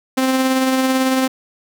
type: tone with tremolo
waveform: sawtooth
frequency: 261.6 Hz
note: C4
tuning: in tune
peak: -9 dBFS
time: 0.17-1.28 s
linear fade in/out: 10 ms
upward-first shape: sine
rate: 18 Hz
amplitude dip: 30%
effects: none